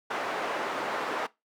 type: band-pass noise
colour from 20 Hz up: white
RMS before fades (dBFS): -32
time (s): 0.1-1.27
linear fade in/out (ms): 10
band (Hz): 380 to 1200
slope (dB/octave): 12
effects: noise-tail reverb RT60 0.2 s tail -20 dB re dry